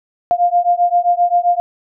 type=beating tone pair; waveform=sine; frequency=698.5 / 706.1 Hz; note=F5 / F5; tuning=0 / +19 cents; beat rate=7.6 Hz; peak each=-14 dBFS; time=0.31-1.6 s; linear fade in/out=0 ms; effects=none